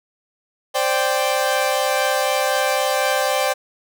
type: chord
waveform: sawtooth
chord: C suspended second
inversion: none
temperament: equal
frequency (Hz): 523.3 / 587.3 / 784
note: C5 / D5 / G5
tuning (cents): 0 / 0 / 0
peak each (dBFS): -18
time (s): 0.74-3.54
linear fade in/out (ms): 20
effects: none